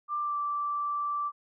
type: tone with pitch glide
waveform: sine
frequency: 1185 to 1168 Hz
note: D6 to D6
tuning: +15 to -10 cents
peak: -28 dBFS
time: 0.08-1.32 s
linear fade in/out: 50 ms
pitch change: -25 cents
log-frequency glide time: 0.2-0.37 s
effects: none